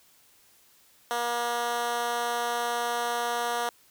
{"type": "tone with high-pass filter", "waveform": "10% pulse", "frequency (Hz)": 238.2, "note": "A#3", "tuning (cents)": 38, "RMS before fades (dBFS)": -29, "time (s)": [1.11, 3.69], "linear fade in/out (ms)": 0, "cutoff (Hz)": 590, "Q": 1.2, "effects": ["white hiss -60 dBFS RMS until 3.9 s"]}